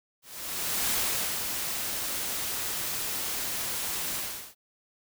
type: noise with ADSR envelope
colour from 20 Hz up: white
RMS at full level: -27 dBFS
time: 0.22-4.55 s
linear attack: 690 ms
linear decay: 480 ms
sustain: -5 dB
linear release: 390 ms
effects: none